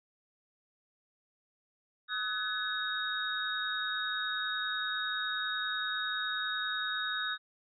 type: tone cluster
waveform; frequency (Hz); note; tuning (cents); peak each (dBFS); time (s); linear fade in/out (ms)
sine; 1271 / 1502 / 1698 / 3754; D#6 / F#6 / G#6 / A#7; +36 / +26 / +38 / +11; -39 / -36 / -39 / -36; 2.08-7.38; 50
effects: none